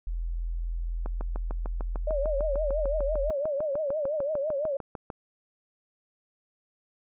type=tone; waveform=sine; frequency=42.04 Hz; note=E1; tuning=35 cents sharp; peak=-28 dBFS; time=0.07-3.3 s; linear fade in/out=0 ms
type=click train; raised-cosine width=1 ms; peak=-22 dBFS; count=28; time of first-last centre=1.06-5.102 s; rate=6.68 Hz
type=tone with vibrato; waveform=sine; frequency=587.3 Hz; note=D5; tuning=in tune; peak=-26 dBFS; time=2.07-4.77 s; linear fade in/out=5 ms; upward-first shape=triangle; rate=5.9 Hz; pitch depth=160 cents each way
effects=none